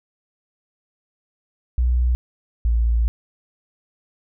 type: tone pair in turn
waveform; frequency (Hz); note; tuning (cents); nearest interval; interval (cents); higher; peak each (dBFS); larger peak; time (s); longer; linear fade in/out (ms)
sine; 61.3 / 57.49; B1 / A#1; -12 / -23; minor second; 111; first; -15; neither; 1.78-2.15 / 2.65-3.08; second; 0
effects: none